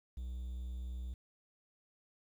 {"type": "tone with quantisation", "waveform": "triangle", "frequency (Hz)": 61.74, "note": "B1", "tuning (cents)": 0, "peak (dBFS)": -37, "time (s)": [0.17, 1.14], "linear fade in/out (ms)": 5, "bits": 11, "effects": []}